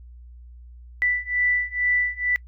sine beating tone pair, 1975.5 / 1977.7 Hz, B6 / B6, 0 / +2 cents, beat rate 2.2 Hz, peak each -24 / -23 dBFS, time 1.02-2.36 s, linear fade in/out 0 ms, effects noise-tail reverb RT60 0.1 s tail -24 dB re dry + added 60 Hz sine -41 dBFS peak until 2.47 s

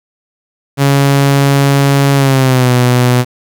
sawtooth tone with pitch glide, 139.4 to 124.19 Hz, C#3 to B2, +10 to +10 cents, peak -3 dBFS, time 0.77-3.25 s, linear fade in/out 50 ms, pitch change -200 cents, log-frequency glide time 2.15-2.72 s, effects 7-bit

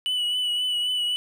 triangle tone with vibrato, 2960 Hz, F#7, in tune, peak -21 dBFS, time 0.06-1.16 s, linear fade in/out 0 ms, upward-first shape triangle, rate 3.8 Hz, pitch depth 33 cents each way, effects none

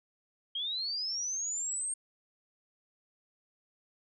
sine linear sweep, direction up, 3168 to 8600 Hz, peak -32 dBFS, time 0.55-1.94 s, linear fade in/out 5 ms, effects none

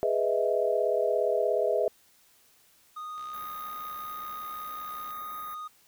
sine chord, E major seventh, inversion first, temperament equal, 415.3 / 493.9 / 622.3 / 659.3 Hz, G#4 / B4 / D#5 / E5, 0 / 0 / 0 / 0 cents, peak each -29 dBFS, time 0.03-1.88 s, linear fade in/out 0 ms
triangle tone, 1238 Hz, D#6, 9 cents flat, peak -34 dBFS, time 2.96-5.68 s, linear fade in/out 10 ms
click train, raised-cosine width 0.2 ms, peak -35 dBFS, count 127, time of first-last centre 3.18-5.107 s, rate 65.4 Hz
white band-stop noise, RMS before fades -47 dBFS, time 3.33-5.55 s, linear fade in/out 10 ms, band 2200 to 11000 Hz, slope 96 dB/octave
effects white hiss -62 dBFS RMS until 5.87 s

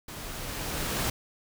pink noise with level ramp, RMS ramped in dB -41 to -28 dBFS, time 0.08-1.1 s, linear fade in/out 5 ms, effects none

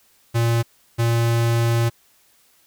square tone pair in turn, 116.54 / 116.54 Hz, A#2 / A#2, 0 / 0 cents, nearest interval unison, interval 0 cents, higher neither, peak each -17 dBFS, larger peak neither, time 0.34-0.63 / 0.98-1.9 s, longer second, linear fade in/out 20 ms, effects white hiss -58 dBFS RMS until 2.66 s

